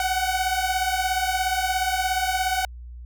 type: beating tone pair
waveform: sawtooth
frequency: 740 / 757 Hz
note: F#5 / F#5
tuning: 0 / +39 cents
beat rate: 17 Hz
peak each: -21 dBFS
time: 0-2.65 s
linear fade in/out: 2 ms
effects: added 60 Hz sine -36 dBFS peak until 3.05 s